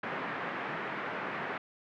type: band-pass noise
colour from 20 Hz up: white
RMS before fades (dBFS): -37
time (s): 0.03-1.58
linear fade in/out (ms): 5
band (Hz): 140 to 2000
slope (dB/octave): 24
effects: none